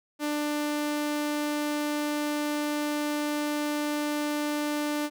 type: tone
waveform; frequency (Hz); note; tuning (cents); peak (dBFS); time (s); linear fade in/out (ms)
sawtooth; 296.4; D4; +16; -23; 0.19-5.1; 50
effects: none